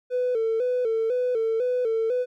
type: tone with vibrato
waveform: triangle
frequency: 473 Hz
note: A#4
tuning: 25 cents sharp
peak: -18 dBFS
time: 0.1-2.26 s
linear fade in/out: 50 ms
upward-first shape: square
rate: 2 Hz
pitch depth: 92 cents each way
effects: tanh soft clip ceiling -18 dBFS